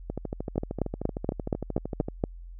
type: two click trains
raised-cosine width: 2 ms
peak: -11 / -18 dBFS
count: 8 / 27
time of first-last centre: 0.58-2.239 / 0.1-2.085 s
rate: 4.22 / 13.1 Hz
effects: added 43 Hz sine -40 dBFS peak until 2.59 s